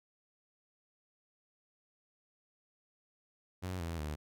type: tone with pitch steps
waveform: sawtooth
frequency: 92 / 83.4 / 75.6 Hz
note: F#2 / E2 / D#2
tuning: -9 / +21 / -49 cents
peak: -33 dBFS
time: 3.62-4.16 s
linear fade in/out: 20 ms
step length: 180 ms
effects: none